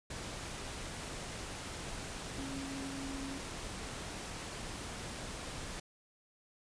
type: tone in noise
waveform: sine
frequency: 272.3 Hz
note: C#4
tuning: 31 cents flat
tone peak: -41 dBFS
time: 2.38-3.38 s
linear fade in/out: 5 ms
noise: pink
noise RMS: -43 dBFS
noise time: 0.1-5.8 s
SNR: -1 dB
effects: resampled to 22050 Hz